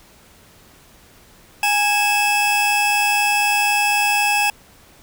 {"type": "tone pair together", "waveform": "40% pulse", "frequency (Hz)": [826, 2616], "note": ["G#5", "E7"], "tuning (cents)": [-10, -14], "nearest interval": "octave + minor sixth", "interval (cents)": 1996, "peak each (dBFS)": -17, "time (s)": [1.63, 4.5], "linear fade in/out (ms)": 2, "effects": ["pink hiss -49 dBFS RMS until 5.02 s"]}